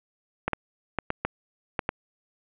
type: clicks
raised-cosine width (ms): 0.5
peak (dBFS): -10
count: 7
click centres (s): 0.48 / 0.533 / 0.987 / 1.104 / 1.25 / 1.792 / 1.891
effects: resampled to 8000 Hz + 8-bit